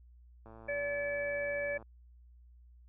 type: click train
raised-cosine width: 1 ms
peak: -39 dBFS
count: 154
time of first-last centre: 0.46-1.826 s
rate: 112 Hz
type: harmonic tone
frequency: 574 Hz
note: D5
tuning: 40 cents flat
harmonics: 1 / 3 / 4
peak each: -34 / -39 / -40 dBFS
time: 0.68-1.78 s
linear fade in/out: 10 ms
effects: added 60 Hz sine -55 dBFS peak until 2.88 s